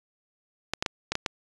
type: clicks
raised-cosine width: 0.2 ms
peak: -9 dBFS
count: 6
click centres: 0.736 / 0.825 / 0.862 / 1.12 / 1.154 / 1.262 s
effects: resampled to 22050 Hz